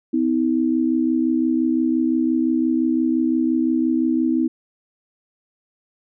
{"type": "tone pair together", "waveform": "sine", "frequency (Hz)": [254.2, 320], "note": ["C4", "D#4"], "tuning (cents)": [-50, 49], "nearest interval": "major third", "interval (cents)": 399, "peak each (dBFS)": -19, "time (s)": [0.13, 4.48], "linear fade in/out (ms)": 10, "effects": []}